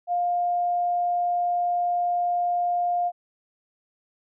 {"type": "tone", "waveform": "sine", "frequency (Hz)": 705, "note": "F5", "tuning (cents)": 16, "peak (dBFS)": -21, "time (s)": [0.07, 3.12], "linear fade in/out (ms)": 50, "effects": []}